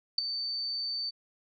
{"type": "tone with ADSR envelope", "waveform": "sine", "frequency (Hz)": 4562, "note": "C#8", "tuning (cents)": 49, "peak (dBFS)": -19, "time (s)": [0.18, 1.11], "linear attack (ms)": 4, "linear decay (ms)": 8, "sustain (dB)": -12, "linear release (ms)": 23, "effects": []}